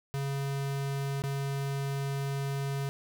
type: tone with dropouts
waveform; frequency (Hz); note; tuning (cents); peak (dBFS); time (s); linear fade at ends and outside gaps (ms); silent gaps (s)
square; 138.59; C#3; 0; -31; 0.14-2.89; 0; 1.22-1.238
effects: none